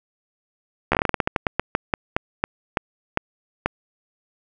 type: slowing click train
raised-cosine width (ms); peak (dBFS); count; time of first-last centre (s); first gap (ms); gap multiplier
0.5; -3; 21; 0.92-3.66; 13; 1.21
effects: none